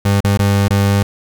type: tone with dropouts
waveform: 30% pulse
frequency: 100.1 Hz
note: G2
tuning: 37 cents sharp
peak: -8 dBFS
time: 0.05-1.03 s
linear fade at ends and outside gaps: 5 ms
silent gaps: 0.205-0.243 / 0.374-0.391 / 0.682-0.705 s
effects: none